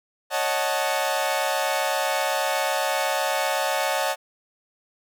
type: chord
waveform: sawtooth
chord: D# half-diminished seventh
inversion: third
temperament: equal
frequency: 554.4 / 622.3 / 740 / 880 Hz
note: C#5 / D#5 / F#5 / A5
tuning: 0 / 0 / 0 / 0 cents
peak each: -24 dBFS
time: 0.3-4.16 s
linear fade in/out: 50 ms
effects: none